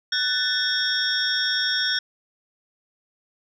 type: tone cluster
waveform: sine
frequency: 1497 / 1763 / 3340 / 3649 / 5480 Hz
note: F#6 / A6 / G#7 / A#7 / F8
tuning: +20 / +3 / +9 / -38 / -34 cents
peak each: -26 / -30 / -27 / -28 / -25 dBFS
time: 0.12-1.99 s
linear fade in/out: 5 ms
effects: tanh soft clip ceiling -9 dBFS